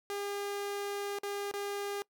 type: tone with dropouts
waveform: sawtooth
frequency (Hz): 404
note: G#4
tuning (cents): -48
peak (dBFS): -31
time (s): 0.1-2.02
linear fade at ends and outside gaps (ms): 0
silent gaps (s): 1.186-1.233 / 1.513-1.539
effects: noise-tail reverb RT60 0.1 s tail -23 dB re dry